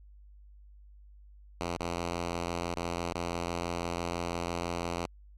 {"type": "tone with dropouts", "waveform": "5% pulse", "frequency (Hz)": 86, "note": "F2", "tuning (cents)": -26, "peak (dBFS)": -21, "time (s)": [1.61, 5.06], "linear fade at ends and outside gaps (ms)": 0, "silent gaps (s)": [[1.767, 1.797], [2.74, 2.762], [3.131, 3.152]], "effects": ["added 50 Hz sine -51 dBFS peak until 5.37 s", "low-pass 8000 Hz 12 dB/octave"]}